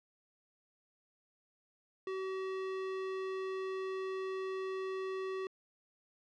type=tone; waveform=square; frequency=380 Hz; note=F#4; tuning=46 cents sharp; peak=-37 dBFS; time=2.07-5.47 s; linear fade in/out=2 ms; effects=low-pass 3000 Hz 12 dB/octave